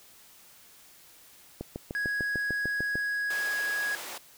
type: click train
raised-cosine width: 2 ms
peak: -21 dBFS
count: 10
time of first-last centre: 1.61-2.955 s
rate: 6.69 Hz
type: tone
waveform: triangle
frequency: 1661.2 Hz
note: G#6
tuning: in tune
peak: -26 dBFS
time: 1.95-3.95 s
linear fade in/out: 0 ms
type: high-pass noise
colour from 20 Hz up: pink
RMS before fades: -40 dBFS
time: 3.3-4.18 s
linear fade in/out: 5 ms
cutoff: 550 Hz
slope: 12 dB/octave
effects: white hiss -55 dBFS RMS until 4.37 s